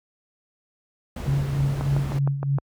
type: noise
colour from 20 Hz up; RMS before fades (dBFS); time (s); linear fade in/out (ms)
brown; -28; 1.16-2.19; 5
type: tone with tremolo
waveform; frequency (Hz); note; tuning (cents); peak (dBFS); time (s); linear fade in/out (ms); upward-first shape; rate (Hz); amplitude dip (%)
sine; 139.3; C#3; +9; -18; 1.26-2.59; 20; sine; 3.3; 65
type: click train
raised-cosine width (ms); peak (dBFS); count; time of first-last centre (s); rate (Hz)
1; -16; 6; 1.81-2.585; 6.45
effects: high-pass 60 Hz 12 dB/octave